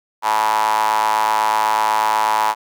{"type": "tone with high-pass filter", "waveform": "sawtooth", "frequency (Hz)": 108.1, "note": "A2", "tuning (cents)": -30, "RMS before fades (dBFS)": -17, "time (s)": [0.22, 2.55], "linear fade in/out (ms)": 50, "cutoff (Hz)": 920, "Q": 8.8, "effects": []}